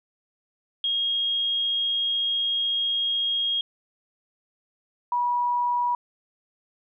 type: tone pair in turn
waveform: sine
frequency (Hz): 3262 / 969.8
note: G#7 / B5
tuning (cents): -32 / -32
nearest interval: octave + major sixth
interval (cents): 2100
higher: first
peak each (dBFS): -22 / -21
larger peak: second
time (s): 0.84-3.61 / 5.12-5.95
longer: first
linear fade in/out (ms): 2
effects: none